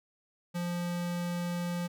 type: tone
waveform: square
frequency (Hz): 174.61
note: F3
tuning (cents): 0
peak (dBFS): -32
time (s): 0.54-1.88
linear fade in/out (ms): 20
effects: none